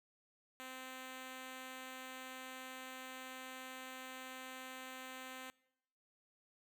5% pulse tone, 259 Hz, C4, 17 cents flat, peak -36 dBFS, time 0.6-5.5 s, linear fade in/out 0 ms, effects noise-tail reverb RT60 0.9 s tail -24 dB re dry

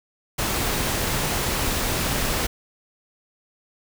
pink noise, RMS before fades -24 dBFS, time 0.38-2.47 s, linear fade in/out 10 ms, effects none

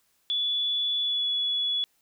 sine tone with pitch glide, 3434 to 3400 Hz, A7 to G#7, -43 to +40 cents, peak -24 dBFS, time 0.3-1.84 s, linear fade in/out 0 ms, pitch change -17 cents, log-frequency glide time 1.01-1.27 s, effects white hiss -69 dBFS RMS until 2.01 s

